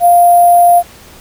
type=tone with sample-and-hold; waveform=sine; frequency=698.5 Hz; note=F5; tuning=in tune; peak=-3 dBFS; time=0-0.83 s; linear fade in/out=50 ms; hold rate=11025 Hz; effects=pink hiss -38 dBFS RMS until 1.2 s